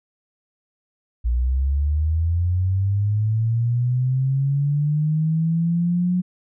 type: linear sweep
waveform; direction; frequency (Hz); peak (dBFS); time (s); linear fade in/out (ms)
sine; up; 57.6 to 182.1; -17; 1.24-6.22; 20
effects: none